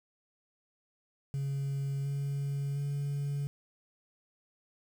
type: tone with pitch steps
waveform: sine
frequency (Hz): 138.5 / 140.35 / 142.23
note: C#3 / C#3 / C#3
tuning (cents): -1 / +22 / +45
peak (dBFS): -28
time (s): 1.34-3.47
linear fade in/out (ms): 0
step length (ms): 710
effects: tanh soft clip ceiling -30 dBFS + 9-bit